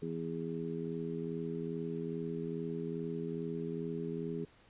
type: harmonic tone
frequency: 82.41 Hz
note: E2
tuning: in tune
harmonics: 2 / 3 / 4 / 5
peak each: -40 / -42 / -44 / -40 dBFS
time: 0.02-4.45 s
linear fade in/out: 5 ms
effects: pink hiss -63 dBFS RMS until 4.69 s + resampled to 8000 Hz